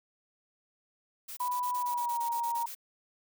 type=noise bursts; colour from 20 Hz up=blue; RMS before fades=-42 dBFS; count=13; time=1.28-2.751 s; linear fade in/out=10 ms; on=91 ms; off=24 ms
type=tone with pitch glide; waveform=sine; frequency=987.8 to 938.8 Hz; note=B5 to A#5; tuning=0 to +12 cents; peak=-29 dBFS; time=1.4-2.66 s; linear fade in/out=5 ms; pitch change=-88 cents; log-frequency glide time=1.77-2.22 s
effects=none